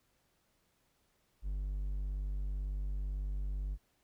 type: tone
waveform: triangle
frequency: 49 Hz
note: G1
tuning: in tune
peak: -32 dBFS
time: 1.42-3.78 s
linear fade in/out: 50 ms
effects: pink hiss -75 dBFS RMS until 4.03 s